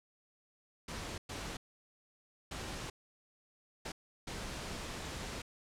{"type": "noise bursts at uneven times", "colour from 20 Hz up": "pink", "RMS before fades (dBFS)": -42, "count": 5, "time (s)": [[0.88, 1.18], [1.29, 1.57], [2.51, 2.9], [3.85, 3.92], [4.27, 5.42]], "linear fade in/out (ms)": 5, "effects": ["low-pass 8000 Hz 12 dB/octave"]}